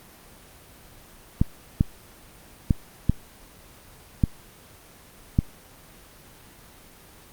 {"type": "clicks", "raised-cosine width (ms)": 5, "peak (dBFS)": -5, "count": 6, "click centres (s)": [1.415, 1.809, 2.708, 3.096, 4.238, 5.389], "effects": ["pink hiss -49 dBFS RMS until 7.32 s", "Opus 24 kbps"]}